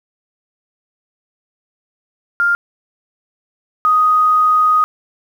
sine tone pair in turn, 1400 / 1247.3 Hz, F6 / D#6, +4 / +4 cents, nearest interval major second, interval 200 cents, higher first, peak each -11 / -9 dBFS, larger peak second, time 2.4-2.55 / 3.85-4.84 s, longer second, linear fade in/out 0 ms, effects 7-bit

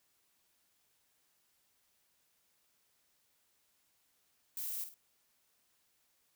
violet noise with echo, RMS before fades -40 dBFS, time 4.57-4.84 s, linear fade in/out 2 ms, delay 51 ms, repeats 2, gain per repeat -9 dB, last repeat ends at 4.942 s, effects white hiss -75 dBFS RMS until 6.35 s

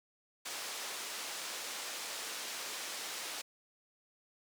white band-pass noise, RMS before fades -42 dBFS, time 0.45-3.42 s, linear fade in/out 10 ms, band 360 to 7100 Hz, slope 12 dB/octave, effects none

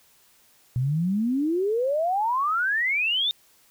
sine exponential sweep, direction up, 120 to 3692 Hz, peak -21 dBFS, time 0.76-3.31 s, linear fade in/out 0 ms, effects white hiss -59 dBFS RMS until 3.7 s

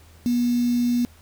sine tone with quantisation, 241.9 Hz, B3, 36 cents flat, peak -18 dBFS, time 0.26-1.05 s, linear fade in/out 0 ms, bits 6, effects added 81 Hz sine -49 dBFS peak until 1.21 s + pink hiss -54 dBFS RMS until 1.21 s

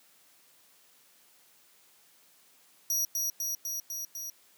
sawtooth tone with echo, 5770 Hz, F#8, 44 cents flat, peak -24 dBFS, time 2.9-3.05 s, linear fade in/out 2 ms, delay 250 ms, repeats 5, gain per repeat -2 dB, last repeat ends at 4.3 s, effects white hiss -62 dBFS RMS until 4.57 s + high-pass 150 Hz 12 dB/octave

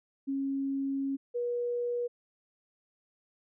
sine tone pair in turn, 273.4 / 482.4 Hz, C#4 / B4, -24 / -41 cents, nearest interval minor seventh, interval 983 cents, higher second, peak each -29 / -29 dBFS, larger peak neither, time 0.27-1.17 / 1.34-2.08 s, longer first, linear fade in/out 20 ms, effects none

